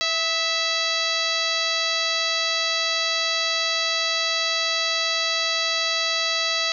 harmonic tone with a mistuned harmonic, 659.3 Hz, E5, in tune, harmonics 1 / 2 / 3 / 4 / 5 / 6 / 7 / 8 / 9 / 10, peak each -32 / -31 / -29 / -30 / -30 / -26 / -28 / -35 / -37 / -38 dBFS, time 0.01-6.72 s, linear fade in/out 0 ms, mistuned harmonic 2, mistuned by -42 cents, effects none

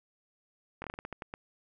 slowing click train, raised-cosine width 0.5 ms, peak -24 dBFS, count 10, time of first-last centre 0.82-1.339 s, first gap 21 ms, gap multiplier 1.24, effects none

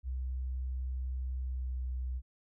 sine tone with pitch glide, 64 to 63.16 Hz, C2 to B1, -38 to +39 cents, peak -33 dBFS, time 0.03-2.22 s, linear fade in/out 50 ms, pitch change -23 cents, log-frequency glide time 1.43-1.77 s, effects none

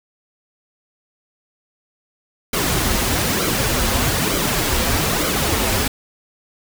pink noise with flanger, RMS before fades -19 dBFS, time 2.53-5.88 s, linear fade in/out 5 ms, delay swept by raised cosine 1.1 to 6.9 ms, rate 1.1 Hz, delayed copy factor -0.6, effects none

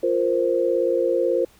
sine chord, F suspended fourth, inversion none, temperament just, 349.2 / 465.6 / 523.8 Hz, F4 / Bb4 / C5, 0 / -2 / +2 cents, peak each -23 / -23 / -21 dBFS, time 0.03-1.45 s, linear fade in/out 5 ms, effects pink hiss -55 dBFS RMS until 1.59 s

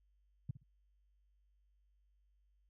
sine tone with echo, 129.1 Hz, C3, 23 cents flat, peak -34 dBFS, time 0.49-0.51 s, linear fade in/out 5 ms, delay 61 ms, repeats 2, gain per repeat -14 dB, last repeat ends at 0.632 s, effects added 50 Hz sine -70 dBFS peak until 2.69 s

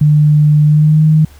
sine tone with pitch glide, 150 to 155.56 Hz, D3 to D#3, +37 to 0 cents, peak -5 dBFS, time 0.01-1.25 s, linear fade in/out 5 ms, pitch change +63 cents, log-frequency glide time 0.66-1.04 s, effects added 72 Hz sine -38 dBFS peak until 1.39 s + pink hiss -45 dBFS RMS until 1.39 s

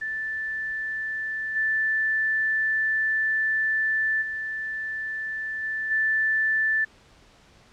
sine tone with level steps, 1760 Hz, A6, in tune, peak -27 / -21 / -28 / -26 / -20 dBFS, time 0.01-6.85 s, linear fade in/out 10 ms, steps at 1.55 / 4.21 / 5.62 / 5.9 s, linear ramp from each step 20 ms, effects pink hiss -55 dBFS RMS until 7.72 s + low-pass 6000 Hz 12 dB/octave

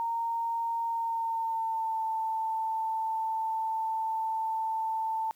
sine tone with pitch glide, 923 to 888.5 Hz, A#5 to A5, -17 to +17 cents, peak -28 dBFS, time 0-5.31 s, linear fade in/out 0 ms, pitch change -66 cents, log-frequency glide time 0.85-2.04 s, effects white hiss -65 dBFS RMS until 5.35 s

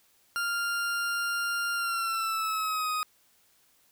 40% pulse tone with pitch glide, 1396.9 to 1251.7 Hz, F6 to D#6, 0 to +10 cents, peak -27 dBFS, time 0.36-3.03 s, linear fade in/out 0 ms, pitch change -190 cents, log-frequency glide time 1.75-2.9 s, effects white hiss -65 dBFS RMS until 3.91 s

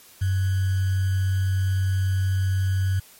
sine tone with sample-and-hold, 95 Hz, F#2, 46 cents sharp, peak -19 dBFS, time 0.21-3 s, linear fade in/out 10 ms, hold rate 1575 Hz, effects white hiss -50 dBFS RMS until 3.19 s + MP3 64 kbps

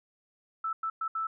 sine tone bursts at uneven times, 1318.5 Hz, E6, in tune, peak -29 dBFS, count 4, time 0.64-0.73 / 0.83-0.9 / 1.01-1.08 / 1.15-1.27 s, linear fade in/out 5 ms, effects none

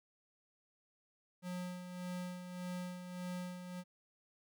square tone with tremolo, 180 Hz, F#3, 47 cents flat, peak -40 dBFS, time 1.42-3.84 s, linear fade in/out 50 ms, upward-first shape sine, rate 1.7 Hz, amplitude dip 55%, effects none

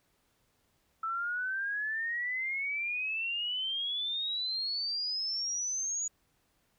sine exponential sweep, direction up, 1313 to 6850 Hz, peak -31 dBFS, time 1.03-6.08 s, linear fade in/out 5 ms, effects pink hiss -73 dBFS RMS until 6.78 s

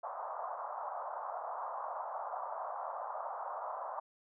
pink band-pass noise, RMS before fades -41 dBFS, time 0.03-4 s, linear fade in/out 10 ms, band 620 to 1200 Hz, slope 48 dB/octave, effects none

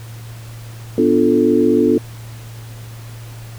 sine chord, B half-diminished seventh, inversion none, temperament equal, 246.9 / 293.7 / 349.2 / 440 Hz, B3 / D4 / F4 / A4, 0 / 0 / 0 / 0 cents, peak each -16 dBFS, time 0.98-1.98 s, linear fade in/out 2 ms, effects added 114 Hz sine -31 dBFS peak until 3.58 s + pink hiss -41 dBFS RMS until 3.58 s

